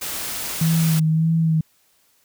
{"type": "noise", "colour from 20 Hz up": "white", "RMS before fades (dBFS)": -28, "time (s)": [0.01, 1], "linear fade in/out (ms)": 10}
{"type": "tone with vibrato", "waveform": "sine", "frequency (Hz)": 160.7, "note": "E3", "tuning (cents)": -44, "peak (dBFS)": -15, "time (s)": [0.61, 1.61], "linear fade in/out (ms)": 5, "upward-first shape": "sine", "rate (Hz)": 1.7, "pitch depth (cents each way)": 33}
{"effects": ["white hiss -61 dBFS RMS until 2.24 s"]}